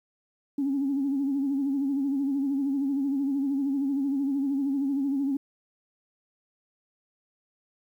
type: tone with vibrato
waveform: sine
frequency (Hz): 276.2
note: C#4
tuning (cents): -6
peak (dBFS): -23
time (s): 0.58-5.37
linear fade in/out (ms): 5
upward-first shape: sine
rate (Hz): 13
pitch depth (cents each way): 67
effects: tanh soft clip ceiling -19 dBFS + 10-bit